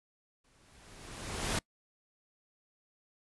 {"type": "noise with exponential growth", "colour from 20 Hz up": "pink", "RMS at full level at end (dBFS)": -30, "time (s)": [0.44, 1.59], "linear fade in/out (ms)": 5, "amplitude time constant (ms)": 250, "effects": ["noise-tail reverb RT60 0.1 s tail -26 dB re dry", "resampled to 24000 Hz"]}